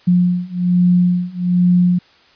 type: beating tone pair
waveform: sine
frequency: 177.6 / 178.8 Hz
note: F3 / F3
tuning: +29 / +41 cents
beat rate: 1.2 Hz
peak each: -15 / -14 dBFS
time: 0.07-1.99 s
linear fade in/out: 10 ms
effects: white hiss -50 dBFS RMS until 2.35 s + resampled to 11025 Hz